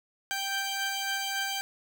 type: tone pair together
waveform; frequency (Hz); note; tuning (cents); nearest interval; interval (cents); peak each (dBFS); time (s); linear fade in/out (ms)
15% pulse; 784 / 1571.6; G5 / G6; 0 / +4; octave; 1204; -26; 0.31-1.61; 0
effects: none